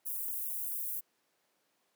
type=high-pass noise; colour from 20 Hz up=white; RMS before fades=-37 dBFS; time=0.05-1.01 s; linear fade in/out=20 ms; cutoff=11000 Hz; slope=24 dB/octave; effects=pink hiss -75 dBFS RMS until 1.95 s + high-pass 300 Hz 12 dB/octave